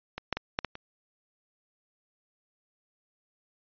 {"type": "clicks", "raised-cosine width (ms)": 0.3, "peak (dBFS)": [-19, -11, -15, -10, -15, -24], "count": 6, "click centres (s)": [0.18, 0.327, 0.37, 0.589, 0.647, 0.754], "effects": ["resampled to 11025 Hz"]}